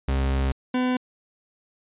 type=tone pair in turn; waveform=40% pulse; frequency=67.1 / 252.2 Hz; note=C2 / B3; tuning=+44 / +36 cents; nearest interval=octave + major seventh; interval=2292 cents; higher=second; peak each=-20 dBFS; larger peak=neither; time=0.08-0.52 / 0.74-0.97 s; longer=first; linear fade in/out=5 ms; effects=resampled to 8000 Hz